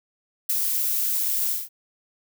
violet noise with ADSR envelope, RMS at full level -21 dBFS, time 0.49-1.69 s, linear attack 8 ms, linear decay 21 ms, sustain -3 dB, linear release 190 ms, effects none

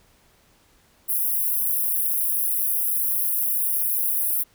white high-pass noise, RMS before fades -23 dBFS, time 1.08-4.44 s, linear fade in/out 20 ms, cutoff 10000 Hz, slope 96 dB/octave, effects pink hiss -59 dBFS RMS until 4.54 s

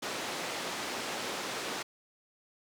pink band-pass noise, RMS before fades -37 dBFS, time 0.02-1.83 s, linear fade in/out 10 ms, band 320 to 6800 Hz, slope 12 dB/octave, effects none

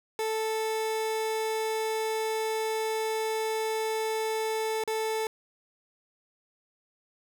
30% pulse tone with dropouts, 440 Hz, A4, in tune, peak -25 dBFS, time 0.19-5.27 s, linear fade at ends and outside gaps 1 ms, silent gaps 4.838-4.876 s, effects none

